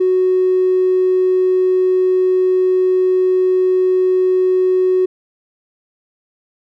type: tone with tanh clipping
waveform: triangle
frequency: 370 Hz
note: F#4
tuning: in tune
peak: -10 dBFS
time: 0-5.06 s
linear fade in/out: 10 ms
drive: 1 dB
effects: none